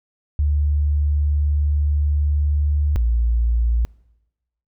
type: tone pair in turn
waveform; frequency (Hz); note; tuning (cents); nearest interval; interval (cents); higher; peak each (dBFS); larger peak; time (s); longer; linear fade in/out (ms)
sine; 73.42 / 58.04; D2 / A#1; 0 / -7; major third; 407; first; -15; neither; 0.39-2.96 / 2.96-3.85; first; 0
effects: noise-tail reverb RT60 1.0 s tail -25 dB re dry